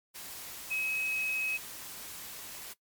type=tone in noise; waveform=sine; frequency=2553 Hz; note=D#7; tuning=44 cents sharp; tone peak=-30 dBFS; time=0.7-1.58 s; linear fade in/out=20 ms; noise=white; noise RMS=-44 dBFS; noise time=0.14-2.74 s; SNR=+11 dB; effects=noise-tail reverb RT60 0.1 s tail -18 dB re dry + MP3 96 kbps